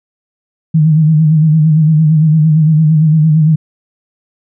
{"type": "tone with vibrato", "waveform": "sine", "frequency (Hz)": 156.1, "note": "D#3", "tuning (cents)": 6, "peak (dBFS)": -5, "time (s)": [0.74, 3.56], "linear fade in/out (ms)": 10, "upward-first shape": "sine", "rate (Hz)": 8.8, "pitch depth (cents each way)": 62, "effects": []}